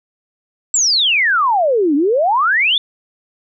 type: exponential two-way sweep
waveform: sine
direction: down then up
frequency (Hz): 7780 to 273.9 to 3603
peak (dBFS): -11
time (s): 0.74-2.78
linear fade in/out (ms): 2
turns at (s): 1.95
effects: none